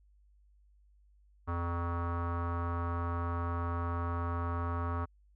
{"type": "tone with low-pass filter", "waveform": "square", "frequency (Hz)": 85.8, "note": "F2", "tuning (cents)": -30, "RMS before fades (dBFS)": -34, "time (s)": [1.47, 5.06], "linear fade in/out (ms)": 20, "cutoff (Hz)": 1200, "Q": 6.3, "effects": ["added 50 Hz sine -61 dBFS peak until 5.35 s"]}